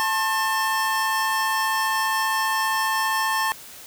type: tone cluster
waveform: square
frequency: 879 / 1075 / 1790 Hz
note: A5 / C6 / A6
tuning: -2 / +47 / +29 cents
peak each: -26 dBFS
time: 0-3.52 s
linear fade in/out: 0 ms
effects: white hiss -42 dBFS RMS until 3.86 s